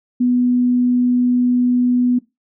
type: tone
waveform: sine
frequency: 246.9 Hz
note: B3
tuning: in tune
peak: -12 dBFS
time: 0.2-2.19 s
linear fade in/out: 10 ms
effects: noise-tail reverb RT60 0.2 s tail -19 dB re dry